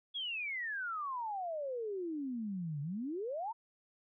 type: exponential two-way sweep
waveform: sine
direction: down then up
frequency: 3400 to 139.2 to 959 Hz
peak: -36 dBFS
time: 0.14-3.53 s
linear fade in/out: 20 ms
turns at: 2.81 s
effects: none